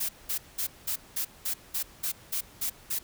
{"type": "noise bursts", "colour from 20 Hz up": "blue", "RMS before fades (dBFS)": -30, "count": 11, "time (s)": [0, 2.99], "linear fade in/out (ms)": 10, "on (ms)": 90, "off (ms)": 200, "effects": ["pink hiss -53 dBFS RMS until 3.03 s"]}